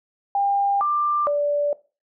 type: tone with pitch steps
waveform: sine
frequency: 800 / 1186 / 582 Hz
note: G5 / D6 / D5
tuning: +35 / +17 / -16 cents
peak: -18 dBFS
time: 0.35-1.73 s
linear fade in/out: 2 ms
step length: 460 ms
effects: noise-tail reverb RT60 0.3 s tail -18 dB re dry